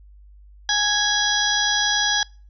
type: harmonic tone with a mistuned harmonic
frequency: 830.6 Hz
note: G#5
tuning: in tune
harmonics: 1 / 2 / 4 / 5 / 6 / 7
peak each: -27 / -22 / -23 / -29 / -26 / -26 dBFS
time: 0.69-2.23 s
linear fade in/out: 2 ms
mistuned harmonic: 5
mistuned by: -80 cents
effects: noise-tail reverb RT60 0.4 s tail -26 dB re dry + added 50 Hz sine -44 dBFS peak until 2.49 s